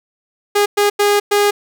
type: tone bursts at uneven times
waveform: sawtooth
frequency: 410 Hz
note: G#4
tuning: 22 cents flat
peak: -7 dBFS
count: 4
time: 0.55-0.66 / 0.77-0.9 / 0.99-1.2 / 1.31-1.51 s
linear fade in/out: 10 ms
effects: none